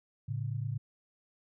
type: tone pair together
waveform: sine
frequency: 111.12 / 140 Hz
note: A2 / C#3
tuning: +18 / +18 cents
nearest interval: major third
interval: 400 cents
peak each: -34 / -36 dBFS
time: 0.28-0.78 s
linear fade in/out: 10 ms
effects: none